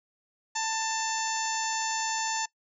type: harmonic tone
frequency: 889 Hz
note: A5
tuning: 18 cents sharp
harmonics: 1 / 2 / 3 / 4 / 5 / 6 / 7 / 8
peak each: -31 / -36 / -40 / -42 / -40 / -39 / -37 / -35 dBFS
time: 0.55-2.46 s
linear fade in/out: 10 ms
effects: noise-tail reverb RT60 0.1 s tail -21 dB re dry